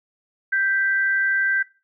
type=tone pair together; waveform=sine; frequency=1568 / 1976 Hz; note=G6 / B6; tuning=0 / 0 cents; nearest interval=major third; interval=400 cents; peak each=-18 / -28 dBFS; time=0.52-1.63 s; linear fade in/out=10 ms; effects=noise-tail reverb RT60 0.3 s tail -17 dB re dry